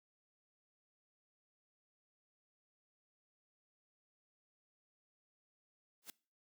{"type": "noise with exponential growth", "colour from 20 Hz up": "white", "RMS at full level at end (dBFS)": -44, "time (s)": [6.02, 6.1], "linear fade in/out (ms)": 1, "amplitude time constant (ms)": 17, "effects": ["noise-tail reverb RT60 0.4 s tail -23 dB re dry", "high-pass 200 Hz 12 dB/octave"]}